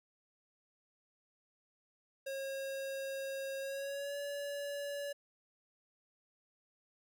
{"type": "tone with pitch glide", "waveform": "square", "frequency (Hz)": [542, 570.6], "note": ["C#5", "C#5"], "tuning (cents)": [-39, 50], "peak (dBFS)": -39, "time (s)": [2.26, 5.13], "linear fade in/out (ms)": 10, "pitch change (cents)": 89, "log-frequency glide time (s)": [3.6, 4.17], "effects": []}